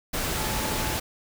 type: tone in noise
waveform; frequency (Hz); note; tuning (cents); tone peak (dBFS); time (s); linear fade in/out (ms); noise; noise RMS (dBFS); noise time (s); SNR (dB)
sine; 867; A5; -26; -36; 0.37-0.97; 10; pink; -28; 0.13-1; -11
effects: none